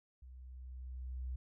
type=tone with level ramp; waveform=sine; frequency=63.4 Hz; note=B1; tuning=46 cents sharp; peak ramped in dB=-51 to -37 dBFS; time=0.22-1.36 s; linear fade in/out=5 ms; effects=none